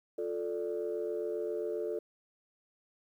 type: chord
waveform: sine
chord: D minor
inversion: first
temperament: equal with one note detuned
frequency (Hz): 352.5 / 440 / 587.3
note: F4 / A4 / D5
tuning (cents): +16 / 0 / 0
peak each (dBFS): -37 / -34 / -39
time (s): 0.18-1.99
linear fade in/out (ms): 5
effects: tanh soft clip ceiling -25 dBFS + 11-bit